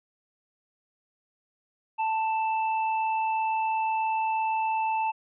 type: tone with hard clipping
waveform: sine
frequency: 883 Hz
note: A5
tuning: 6 cents sharp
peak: -26 dBFS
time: 1.98-5.12 s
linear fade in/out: 20 ms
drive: 8 dB
effects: resampled to 8000 Hz